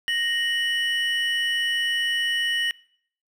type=tone pair together; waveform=triangle; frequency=1864.7 / 2960 Hz; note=A#6 / F#7; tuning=0 / 0 cents; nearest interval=minor sixth; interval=800 cents; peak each=-23 dBFS; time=0.08-2.71 s; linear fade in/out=0 ms; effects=noise-tail reverb RT60 0.6 s tail -22 dB re dry